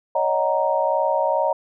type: chord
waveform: sine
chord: D# minor seventh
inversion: third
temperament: just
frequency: 560 / 622.3 / 746.7 / 933.4 Hz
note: C#5 / D#5 / F#5 / A#5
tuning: +18 / 0 / +16 / +2 cents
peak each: -23 / -22 / -27 / -22 dBFS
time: 0.15-1.53 s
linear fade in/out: 5 ms
effects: none